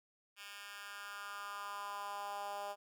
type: tone with high-pass filter sweep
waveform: 10% pulse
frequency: 202.6 Hz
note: G#3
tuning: 43 cents flat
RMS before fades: -45 dBFS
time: 0.36-2.76 s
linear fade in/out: 50 ms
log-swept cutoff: 2100 to 670 Hz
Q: 3
effects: none